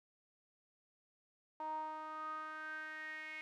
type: tone with band-pass filter sweep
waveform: sawtooth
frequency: 311.1 Hz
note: D#4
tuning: in tune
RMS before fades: -45 dBFS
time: 1.6-3.41 s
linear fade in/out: 0 ms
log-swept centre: 870 to 2200 Hz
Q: 8.2
effects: none